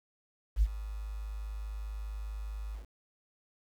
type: tone with ADSR envelope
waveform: sine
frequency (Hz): 52.4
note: G#1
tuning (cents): +16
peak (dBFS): -19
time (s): 0.56-2.87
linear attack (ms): 61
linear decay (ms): 48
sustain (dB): -17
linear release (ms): 130
effects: tanh soft clip ceiling -16 dBFS + 9-bit